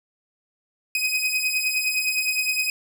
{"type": "beating tone pair", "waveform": "sawtooth", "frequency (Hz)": [2508, 2517.7], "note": ["D#7", "D#7"], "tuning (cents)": [13, 20], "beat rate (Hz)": 9.7, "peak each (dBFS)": [-23, -20], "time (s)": [0.95, 2.7], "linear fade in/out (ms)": 2, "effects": []}